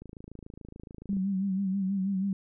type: click train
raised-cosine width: 3 ms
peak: -31 dBFS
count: 32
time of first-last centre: 0.02-1.168 s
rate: 27 Hz
type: tone with vibrato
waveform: sine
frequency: 193.3 Hz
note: G3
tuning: 24 cents flat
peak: -26 dBFS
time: 1.09-2.33 s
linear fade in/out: 2 ms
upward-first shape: sine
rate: 6.2 Hz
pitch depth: 60 cents each way
effects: none